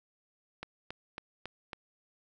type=click train; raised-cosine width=0.3 ms; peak=-23 dBFS; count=5; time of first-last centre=0.63-1.732 s; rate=3.63 Hz; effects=none